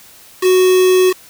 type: tone with quantisation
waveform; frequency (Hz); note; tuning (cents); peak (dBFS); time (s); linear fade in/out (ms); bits
triangle; 370; F#4; 0; -6; 0.41-1.14; 50; 3
effects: white hiss -42 dBFS RMS until 1.29 s